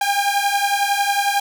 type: beating tone pair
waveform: sawtooth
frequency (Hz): 799 / 810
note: G5 / G#5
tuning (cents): +33 / -43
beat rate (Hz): 11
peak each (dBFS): -16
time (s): 0.01-1.4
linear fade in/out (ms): 5
effects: none